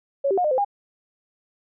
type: tone with pitch steps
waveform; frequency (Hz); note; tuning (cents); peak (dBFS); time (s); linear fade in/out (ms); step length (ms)
sine; 555 / 389.4 / 718 / 606 / 516 / 809; C#5 / G4 / F5 / D#5 / C5 / G#5; +2 / -12 / +48 / -46 / -24 / -46; -18; 0.24-0.648; 10; 68
effects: none